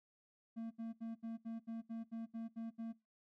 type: tone bursts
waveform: triangle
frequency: 227.2 Hz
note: A#3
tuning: 44 cents flat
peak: -39 dBFS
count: 11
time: 0.56-2.93 s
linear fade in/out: 20 ms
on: 150 ms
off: 72 ms
effects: noise-tail reverb RT60 0.2 s tail -19 dB re dry